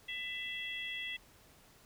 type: harmonic tone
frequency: 666 Hz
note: E5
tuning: 18 cents sharp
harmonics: 3 / 4 / 5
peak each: -42 / -43 / -42 dBFS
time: 0.08-1.17 s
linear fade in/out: 10 ms
effects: pink hiss -62 dBFS RMS until 1.85 s

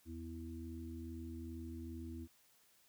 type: harmonic tone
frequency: 82.41 Hz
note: E2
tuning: in tune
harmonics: 1 / 3 / 4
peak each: -47 / -49 / -50 dBFS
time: 0.05-2.28 s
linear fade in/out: 50 ms
effects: white hiss -70 dBFS RMS until 2.88 s

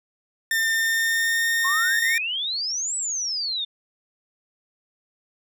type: tone with pitch glide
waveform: 40% pulse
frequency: 1803 to 1834.5 Hz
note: A6 to A#6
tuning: +42 to -28 cents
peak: -19 dBFS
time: 0.51-2.18 s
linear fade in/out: 2 ms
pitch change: +30 cents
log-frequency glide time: 0.66-1.48 s
type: exponential two-way sweep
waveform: sine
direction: up then down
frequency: 1041 to 7990 to 3547 Hz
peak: -24 dBFS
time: 1.64-3.65 s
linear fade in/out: 10 ms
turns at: 2.96 s
effects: none

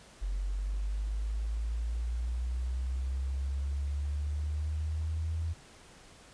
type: linear sweep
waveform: sine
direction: up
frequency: 45.55 to 82.41 Hz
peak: -30 dBFS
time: 0.21-5.54 s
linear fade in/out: 20 ms
effects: pink hiss -55 dBFS RMS until 6.33 s + resampled to 22050 Hz

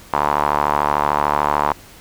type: tone with band-pass filter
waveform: sawtooth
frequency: 73.42 Hz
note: D2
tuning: in tune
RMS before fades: -18 dBFS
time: 0.13-1.73 s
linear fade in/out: 5 ms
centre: 970 Hz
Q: 4
effects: pink hiss -43 dBFS RMS until 2 s

